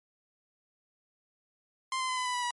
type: tone with pitch steps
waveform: sawtooth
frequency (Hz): 1046.5 / 1033.3 / 1020.2 / 1007.4 / 994.6 / 982.1 / 969.7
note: C6 / C6 / C6 / B5 / B5 / B5 / B5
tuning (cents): 0 / -22 / -44 / +34 / +12 / -10 / -32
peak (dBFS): -26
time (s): 1.92-2.508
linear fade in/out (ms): 2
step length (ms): 84
effects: MP3 48 kbps